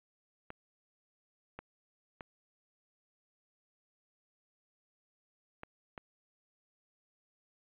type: clicks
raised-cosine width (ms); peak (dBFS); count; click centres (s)
0.5; -28; 5; 0.504 / 1.59 / 2.208 / 5.634 / 5.978
effects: resampled to 8000 Hz